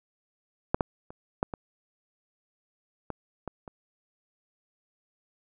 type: clicks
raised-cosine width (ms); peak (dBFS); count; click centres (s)
1; -8 / -10 / -29 / -11 / -20 / -19 / -20 / -27; 8; 0.745 / 0.808 / 1.105 / 1.429 / 1.538 / 3.103 / 3.477 / 3.678
effects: none